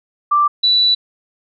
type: tone pair in turn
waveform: sine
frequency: 1176 / 3956 Hz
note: D6 / B7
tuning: +2 / +2 cents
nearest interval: octave + major sixth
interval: 2100 cents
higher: second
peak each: -10 dBFS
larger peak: neither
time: 0.31-0.48 / 0.63-0.95 s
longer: second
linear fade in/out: 10 ms
effects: none